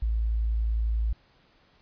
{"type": "tone", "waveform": "sine", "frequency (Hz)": 55.5, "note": "A1", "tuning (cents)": 16, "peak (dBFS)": -23, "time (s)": [0.02, 1.13], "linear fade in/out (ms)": 5, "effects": ["pink hiss -62 dBFS RMS until 1.81 s", "resampled to 11025 Hz"]}